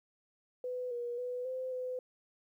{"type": "tone with pitch steps", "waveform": "sine", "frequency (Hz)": [500, 479.7, 495.9, 515, 506], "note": ["B4", "A#4", "B4", "C5", "B4"], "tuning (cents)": [21, 50, 7, -28, 42], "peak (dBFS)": -35, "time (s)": [0.64, 1.99], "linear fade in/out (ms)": 2, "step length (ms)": 270, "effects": ["12-bit"]}